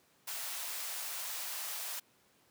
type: high-pass noise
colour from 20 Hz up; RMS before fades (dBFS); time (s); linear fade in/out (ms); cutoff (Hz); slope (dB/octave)
white; -40; 0.27-2; 10; 580; 24
effects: pink hiss -68 dBFS RMS until 2.5 s + high-pass 150 Hz 12 dB/octave